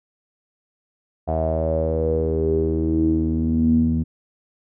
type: tone with low-pass filter sweep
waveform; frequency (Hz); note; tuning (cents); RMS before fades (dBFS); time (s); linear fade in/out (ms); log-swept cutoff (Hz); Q
sawtooth; 80.2; E2; -47; -20; 1.27-4.04; 20; 690 to 210; 10
effects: none